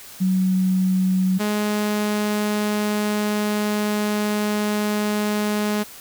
sine / sawtooth tone pair in turn, 186.6 / 209.5 Hz, F#3 / G#3, +15 / +15 cents, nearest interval major second, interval 200 cents, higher second, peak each -16 dBFS, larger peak neither, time 0.2-1.39 / 1.39-5.84 s, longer second, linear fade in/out 20 ms, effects white hiss -41 dBFS RMS until 6 s

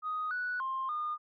sine tone with pitch steps, 1248 / 1477 / 1057 / 1219 Hz, D#6 / F#6 / C6 / D#6, +5 / -3 / +17 / -36 cents, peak -31 dBFS, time 0.02-1.18 s, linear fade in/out 50 ms, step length 290 ms, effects tanh soft clip ceiling -27 dBFS

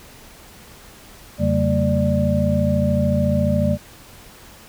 sine tone cluster, 86.6 / 140.2 / 192.9 / 226.8 / 590 Hz, F2 / C#3 / G3 / A#3 / D5, -14 / +20 / -28 / -47 / +8 cents, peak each -22 dBFS, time 1.38-3.78 s, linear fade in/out 50 ms, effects pink hiss -44 dBFS RMS until 4.68 s

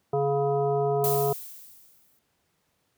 harmonic tone, 140.3 Hz, C#3, 21 cents sharp, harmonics 1 / 3 / 5 / 7 / 9, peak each -29 / -24 / -28 / -37 / -40 dBFS, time 0.13-1.33 s, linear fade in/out 5 ms
violet noise with exponential decay, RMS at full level -27 dBFS, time 1.04-2.19 s, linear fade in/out 1 ms, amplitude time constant 250 ms
effects pink hiss -72 dBFS RMS until 2.97 s + high-pass 80 Hz 12 dB/octave

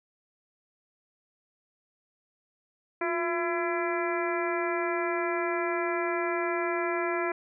harmonic tone with a mistuned harmonic, 336.8 Hz, E4, 37 cents sharp, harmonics 1 / 2 / 3 / 4 / 5 / 6 / 7, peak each -30 / -33 / -35 / -36 / -37 / -38 / -38 dBFS, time 3.01-7.32 s, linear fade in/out 5 ms, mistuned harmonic 1, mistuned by +79 cents, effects none

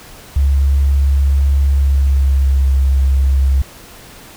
sine tone with pitch glide, 69.3 to 67.37 Hz, C#2 to C#2, 0 to -49 cents, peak -9 dBFS, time 0.36-3.62 s, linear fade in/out 5 ms, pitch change -49 cents, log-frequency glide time 1.69-2.64 s, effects pink hiss -38 dBFS RMS until 4.36 s

